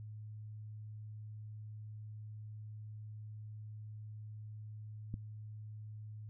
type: click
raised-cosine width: 5 ms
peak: -28 dBFS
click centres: 5.141 s
effects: noise-tail reverb RT60 1.0 s tail -26 dB re dry + added 107 Hz sine -45 dBFS peak until 6.29 s